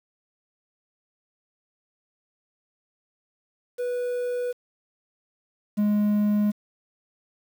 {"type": "tone pair in turn", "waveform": "triangle", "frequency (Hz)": [491, 208.3], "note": ["B4", "G#3"], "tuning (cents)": [-10, 5], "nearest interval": "octave + minor third", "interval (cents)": 1485, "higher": "first", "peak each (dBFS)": [-23, -17], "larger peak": "second", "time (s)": [[3.78, 4.53], [5.77, 6.52]], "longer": "neither", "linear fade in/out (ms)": 20, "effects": ["8-bit"]}